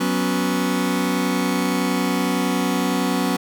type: chord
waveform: sawtooth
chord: F# suspended fourth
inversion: none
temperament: just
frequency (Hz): 185 / 246.7 / 277.5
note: F#3 / B3 / C#4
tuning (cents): 0 / -2 / +2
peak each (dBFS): -19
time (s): 0-3.37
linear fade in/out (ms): 10
effects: none